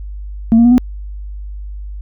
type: tone with pitch steps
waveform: sine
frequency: 226.6 / 233.9 / 241.5 / 249.3 Hz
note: A#3 / A#3 / B3 / B3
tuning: -49 / +6 / -39 / +16 cents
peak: -3 dBFS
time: 0.52-0.78 s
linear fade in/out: 0 ms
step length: 65 ms
effects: tanh soft clip ceiling -3 dBFS + added 50 Hz sine -24 dBFS peak until 2.01 s